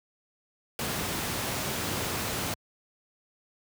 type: noise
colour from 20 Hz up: pink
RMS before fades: -31 dBFS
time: 0.79-2.54 s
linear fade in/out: 2 ms
effects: high-pass 80 Hz 12 dB/octave